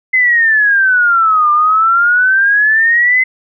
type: exponential two-way sweep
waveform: sine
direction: down then up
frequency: 2059 to 1192 to 2059 Hz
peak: -7 dBFS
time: 0.13-3.24 s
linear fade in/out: 10 ms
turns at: 1.51 s
effects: none